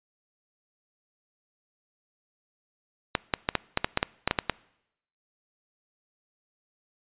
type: clicks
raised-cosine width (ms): 0.3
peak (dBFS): -6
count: 12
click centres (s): 3.152 / 3.338 / 3.489 / 3.553 / 3.774 / 3.845 / 3.974 / 4.029 / 4.276 / 4.311 / 4.388 / 4.497
effects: noise-tail reverb RT60 0.8 s tail -23 dB re dry + resampled to 8000 Hz